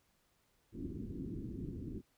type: low-pass noise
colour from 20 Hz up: white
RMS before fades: -43 dBFS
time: 0.72-2.02 s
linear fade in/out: 50 ms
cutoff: 350 Hz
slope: 48 dB/octave
effects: pink hiss -75 dBFS RMS until 2.17 s